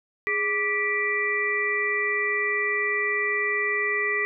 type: harmonic tone with a mistuned harmonic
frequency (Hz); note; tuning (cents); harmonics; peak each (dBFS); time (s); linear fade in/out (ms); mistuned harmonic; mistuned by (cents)
392; G4; 0; 1 / 3 / 5 / 6; -30 / -33 / -24 / -30; 0.27-4.25; 0; 1; +99
effects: none